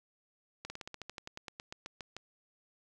slowing click train, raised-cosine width 0.2 ms, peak -25 dBFS, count 17, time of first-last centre 0.65-2.166 s, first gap 50 ms, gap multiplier 1.08, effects none

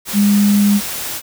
sine tone in noise, 204 Hz, G#3, 31 cents flat, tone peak -9 dBFS, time 0.13-0.81 s, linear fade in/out 50 ms, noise white, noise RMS -24 dBFS, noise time 0.05-1.22 s, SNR +12 dB, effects none

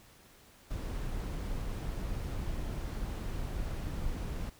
brown noise, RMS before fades -36 dBFS, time 0.7-4.5 s, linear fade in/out 10 ms, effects pink hiss -59 dBFS RMS until 4.59 s

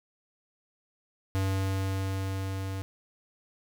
square tone with level ramp, 96.2 Hz, G2, 32 cents flat, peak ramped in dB -26 to -33 dBFS, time 1.35-2.82 s, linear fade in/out 0 ms, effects none

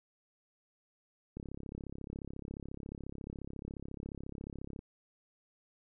click train, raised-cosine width 3 ms, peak -30 dBFS, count 118, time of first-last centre 1.37-4.791 s, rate 34.2 Hz, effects none

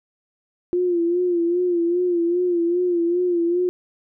sine tone with vibrato, 349.2 Hz, F4, in tune, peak -17 dBFS, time 0.73-3.69 s, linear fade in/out 0 ms, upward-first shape sine, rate 2.5 Hz, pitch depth 61 cents each way, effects none

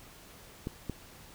clicks, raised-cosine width 3 ms, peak -21 dBFS, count 2, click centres 0.671 / 0.897 s, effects pink hiss -53 dBFS RMS until 1.34 s

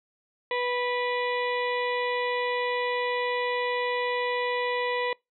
harmonic tone with a mistuned harmonic, 491.7 Hz, B4, 8 cents flat, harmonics 1 / 2 / 4 / 5 / 6 / 7 / 8, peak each -28 / -31 / -32 / -38 / -42 / -41 / -44 dBFS, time 0.51-5.13 s, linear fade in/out 2 ms, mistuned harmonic 5, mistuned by -19 cents, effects noise-tail reverb RT60 0.2 s tail -25 dB re dry

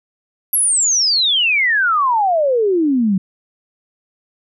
sine exponential sweep, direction down, 11690 to 182.5 Hz, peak -12 dBFS, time 0.53-3.18 s, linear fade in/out 5 ms, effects none

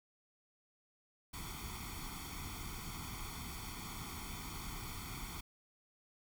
pink noise with comb filter, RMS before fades -45 dBFS, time 1.33-5.41 s, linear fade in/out 10 ms, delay 0.89 ms, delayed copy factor +1, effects none

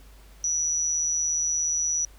sine tone with amplitude modulation, 5880 Hz, F#8, 12 cents flat, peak -20 dBFS, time 0.44-2.05 s, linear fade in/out 2 ms, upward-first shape sine, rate 157 Hz, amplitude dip 60%, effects added 50 Hz sine -47 dBFS peak until 2.18 s + pink hiss -56 dBFS RMS until 2.18 s

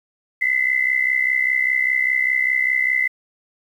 sine tone pair together, 2000 / 2065 Hz, B6 / C7, +21 / -23 cents, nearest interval minor second, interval 56 cents, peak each -19 dBFS, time 0.41-3.08 s, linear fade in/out 10 ms, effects 8-bit

